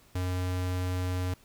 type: tone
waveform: square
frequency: 91.1 Hz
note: F#2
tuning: 26 cents flat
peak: -29 dBFS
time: 0.15-1.34 s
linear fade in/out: 5 ms
effects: pink hiss -60 dBFS RMS until 1.44 s